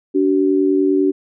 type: tone pair together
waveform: sine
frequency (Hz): 289 / 379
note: D4 / F#4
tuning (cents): -28 / +42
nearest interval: perfect fourth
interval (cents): 470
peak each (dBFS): -15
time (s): 0.14-1.12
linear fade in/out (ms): 20
effects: none